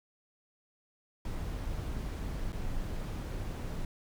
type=noise with dropouts; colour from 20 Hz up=brown; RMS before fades=-36 dBFS; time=1.25-3.85 s; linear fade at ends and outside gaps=2 ms; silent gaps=2.522-2.528 s; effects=none